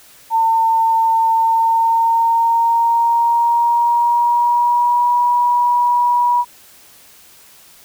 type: tone with pitch glide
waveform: sine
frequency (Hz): 903 to 967.8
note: A5 to B5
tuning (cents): +45 to -35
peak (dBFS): -11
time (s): 0.3-6.45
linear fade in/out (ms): 50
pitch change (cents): +120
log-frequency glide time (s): 1.33-5.14
effects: white hiss -45 dBFS RMS until 7.84 s